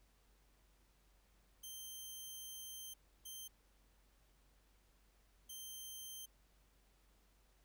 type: tone bursts at uneven times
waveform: 10% pulse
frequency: 3136 Hz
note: G7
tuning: in tune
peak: -40 dBFS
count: 3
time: 1.63-2.94 / 3.25-3.48 / 5.49-6.26 s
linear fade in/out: 10 ms
effects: added 48 Hz sine -70 dBFS peak until 7.64 s + pink hiss -75 dBFS RMS until 7.64 s